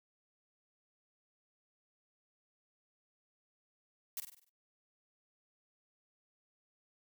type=noise with echo; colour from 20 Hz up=blue; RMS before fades=-39 dBFS; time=4.17-4.2 s; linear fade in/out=2 ms; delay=49 ms; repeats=6; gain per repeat=-6 dB; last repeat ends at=4.494 s; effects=noise-tail reverb RT60 0.1 s tail -20 dB re dry

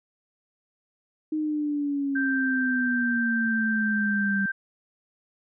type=exponential sweep; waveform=sine; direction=down; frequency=311.1 to 196 Hz; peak=-24 dBFS; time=1.32-4.46 s; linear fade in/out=5 ms
type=tone; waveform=sine; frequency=1568 Hz; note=G6; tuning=in tune; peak=-25 dBFS; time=2.15-4.52 s; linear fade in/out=10 ms
effects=none

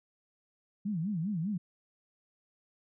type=tone with vibrato; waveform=sine; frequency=183.9 Hz; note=F#3; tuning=10 cents flat; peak=-30 dBFS; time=0.85-1.58 s; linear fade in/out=10 ms; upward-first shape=sine; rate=5 Hz; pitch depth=270 cents each way; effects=none

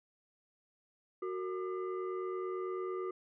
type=tone with frequency modulation; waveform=sine; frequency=370 Hz; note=F#4; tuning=in tune; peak=-35 dBFS; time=1.22-3.11 s; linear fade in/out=5 ms; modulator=829 Hz; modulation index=0.77; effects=none

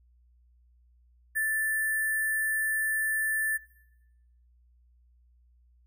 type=tone with sample-and-hold; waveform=sine; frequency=1760 Hz; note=A6; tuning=in tune; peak=-25 dBFS; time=1.35-3.58 s; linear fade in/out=20 ms; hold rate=11025 Hz; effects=noise-tail reverb RT60 0.9 s tail -20 dB re dry + added 60 Hz sine -59 dBFS peak until 5.86 s

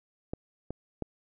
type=clicks; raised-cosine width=2 ms; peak=-20 / -22 / -19 dBFS; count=3; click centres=0.335 / 0.706 / 1.023 s; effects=none

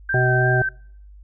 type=tone with vibrato; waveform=sine; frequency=1568 Hz; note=G6; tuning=in tune; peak=-20 dBFS; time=0.09-0.69 s; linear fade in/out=5 ms; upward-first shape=triangle; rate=3.1 Hz; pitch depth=24 cents each way
type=harmonic tone; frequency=126.3 Hz; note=B2; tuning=39 cents sharp; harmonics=1 / 3 / 5 / 6; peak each=-18 / -23 / -25 / -26 dBFS; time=0.14-0.62 s; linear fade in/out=2 ms
effects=noise-tail reverb RT60 0.6 s tail -26 dB re dry + added 50 Hz sine -41 dBFS peak until 1.23 s

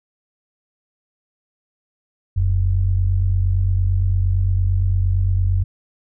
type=tone pair together; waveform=sine; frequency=43.74 / 92.5 Hz; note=F1 / F#2; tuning=+3 / 0 cents; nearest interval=octave + minor second; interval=1297 cents; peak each=-19 / -16 dBFS; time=2.36-5.64 s; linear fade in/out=10 ms; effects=none

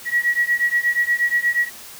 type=beating tone pair; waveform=sine; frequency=1916 / 1924.4 Hz; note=A#6 / B6; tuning=+47 / -45 cents; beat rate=8.4 Hz; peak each=-19 / -20 dBFS; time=0.05-1.7 s; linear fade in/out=50 ms; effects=white hiss -39 dBFS RMS until 1.99 s

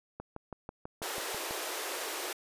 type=click train; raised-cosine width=1 ms; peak=-26 dBFS; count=9; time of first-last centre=0.2-1.509 s; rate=6.11 Hz
type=high-pass noise; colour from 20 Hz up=pink; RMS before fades=-37 dBFS; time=1.02-2.33 s; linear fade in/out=5 ms; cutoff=340 Hz; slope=48 dB/octave
effects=resampled to 32000 Hz

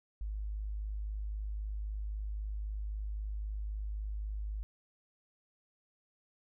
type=tone; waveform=sine; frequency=51.9 Hz; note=G#1; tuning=in tune; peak=-35 dBFS; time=0.21-4.63 s; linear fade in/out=0 ms; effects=none

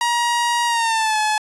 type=tone with pitch glide; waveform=sawtooth; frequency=950 to 856.2 Hz; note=A#5 to A5; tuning=+33 to -47 cents; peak=-13 dBFS; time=0.01-1.38 s; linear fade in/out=2 ms; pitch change=-180 cents; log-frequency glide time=0.66-1.18 s; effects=resampled to 24000 Hz

